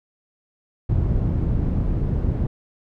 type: low-pass noise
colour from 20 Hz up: white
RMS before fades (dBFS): -21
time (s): 0.89-2.47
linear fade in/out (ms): 5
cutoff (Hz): 130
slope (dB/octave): 12
effects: none